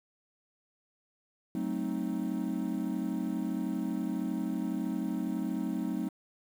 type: chord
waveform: triangle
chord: F# diminished seventh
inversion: none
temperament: equal with one note detuned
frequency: 187.47 / 220 / 261.6 / 311.1 Hz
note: F#3 / A3 / C4 / Eb4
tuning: +23 / 0 / 0 / 0 cents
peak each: -34 dBFS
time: 1.55-6.09 s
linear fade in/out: 2 ms
effects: 9-bit